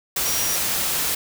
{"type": "tone in noise", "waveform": "sine", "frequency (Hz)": 5720, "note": "F8", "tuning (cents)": 41, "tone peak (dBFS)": -26, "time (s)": [0.25, 0.56], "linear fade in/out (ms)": 5, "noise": "white", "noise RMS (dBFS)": -23, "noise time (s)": [0.16, 1.15], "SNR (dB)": -6, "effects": []}